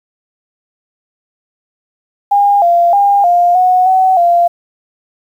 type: tone with pitch steps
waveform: sine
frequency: 810 / 690 / 805 / 702 / 734 / 753 / 692 Hz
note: G#5 / F5 / G5 / F5 / F#5 / F#5 / F5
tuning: -43 / -21 / +46 / +9 / -14 / +30 / -16 cents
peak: -6 dBFS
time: 2.31-4.48 s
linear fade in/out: 10 ms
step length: 310 ms
effects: 7-bit